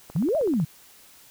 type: click train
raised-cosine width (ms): 1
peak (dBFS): -26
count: 9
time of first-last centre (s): 0.1-0.6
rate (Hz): 16
type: exponential two-way sweep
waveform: sine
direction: up then down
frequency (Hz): 138.59 to 681 to 138.59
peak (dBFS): -20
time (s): 0.15-0.65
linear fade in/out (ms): 10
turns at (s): 0.37
effects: white hiss -52 dBFS RMS until 1.3 s